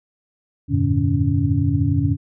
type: tone cluster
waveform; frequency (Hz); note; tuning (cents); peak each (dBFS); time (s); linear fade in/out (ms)
sine; 87 / 100.1 / 116.9 / 146.7 / 281.8; F2 / G2 / A#2 / D3 / C#4; -6 / +37 / +5 / -2 / +29; -22; 0.68-2.17; 50
effects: none